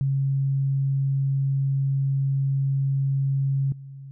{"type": "tone with level steps", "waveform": "sine", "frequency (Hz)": 136.7, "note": "C#3", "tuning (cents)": -24, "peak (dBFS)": [-20, -37], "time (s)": [0.01, 4.11], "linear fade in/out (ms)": 0, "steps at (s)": 3.72, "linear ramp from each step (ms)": 2, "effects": []}